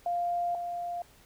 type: tone pair in turn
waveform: sine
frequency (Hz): 698.5 / 698.5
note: F5 / F5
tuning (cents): 0 / 0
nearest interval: unison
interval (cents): 0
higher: neither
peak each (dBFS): -27 / -32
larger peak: first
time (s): 0.06-0.55 / 0.55-1.02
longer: first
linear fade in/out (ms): 2
effects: pink hiss -59 dBFS RMS until 1.25 s